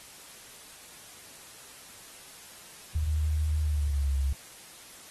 sine tone with pitch glide, 76.8 to 68.42 Hz, D#2 to C#2, -22 to -22 cents, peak -24 dBFS, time 2.95-4.33 s, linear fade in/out 5 ms, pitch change -200 cents, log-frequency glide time 3.6-4.14 s, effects white hiss -49 dBFS RMS until 5.1 s + AAC 32 kbps

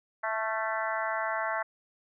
harmonic tone with a mistuned harmonic, 220 Hz, A3, in tune, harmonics 3 / 4 / 5 / 6 / 7 / 8 / 9, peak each -34 / -35 / -36 / -37 / -37 / -38 / -39 dBFS, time 0.23-1.63 s, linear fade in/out 10 ms, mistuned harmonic 6, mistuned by +43 cents, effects none

